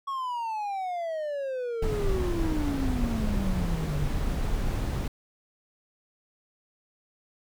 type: exponential sweep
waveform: triangle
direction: down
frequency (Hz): 1113 to 140.4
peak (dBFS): -27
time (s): 0.07-4.06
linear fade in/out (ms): 10
type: noise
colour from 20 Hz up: brown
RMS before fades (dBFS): -28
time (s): 1.82-5.08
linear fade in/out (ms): 5
effects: none